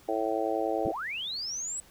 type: harmonic tone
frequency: 110.3 Hz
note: A2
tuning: 5 cents sharp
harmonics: 3 / 4 / 5 / 6 / 7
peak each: -33 / -33 / -33 / -33 / -33 dBFS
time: 0.08-0.92 s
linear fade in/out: 10 ms
type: linear sweep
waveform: sine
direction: up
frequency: 35.61 to 8010 Hz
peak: -32 dBFS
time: 0.85-1.8 s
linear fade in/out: 0 ms
effects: pink hiss -57 dBFS RMS until 1.9 s